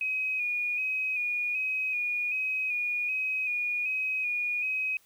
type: tone with vibrato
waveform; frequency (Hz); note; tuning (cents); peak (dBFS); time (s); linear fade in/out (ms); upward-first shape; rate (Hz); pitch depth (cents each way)
sine; 2489; D#7; 0; -27; 0.01-4.97; 2; square; 1.3; 30
effects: white hiss -63 dBFS RMS until 5.05 s